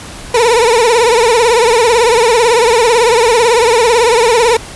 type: tone with vibrato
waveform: 30% pulse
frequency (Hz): 466.2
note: A#4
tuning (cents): 0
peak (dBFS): -4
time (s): 0.34-4.57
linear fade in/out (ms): 5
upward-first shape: triangle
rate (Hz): 18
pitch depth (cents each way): 140
effects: pink hiss -29 dBFS RMS until 4.75 s + resampled to 24000 Hz